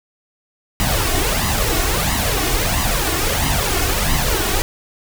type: noise with flanger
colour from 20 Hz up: pink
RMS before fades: -18 dBFS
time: 0.8-4.62 s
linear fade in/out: 0 ms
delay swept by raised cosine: 1 to 2.8 ms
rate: 1.5 Hz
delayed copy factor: +0.65
effects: none